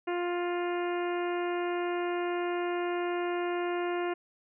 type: harmonic tone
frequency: 351.2 Hz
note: F4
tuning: 10 cents sharp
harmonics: 1 / 2 / 3 / 4 / 5 / 6 / 7 / 8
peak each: -30 / -36 / -40 / -42 / -44 / -46 / -47 / -48 dBFS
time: 0.07-4.14 s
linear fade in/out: 10 ms
effects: none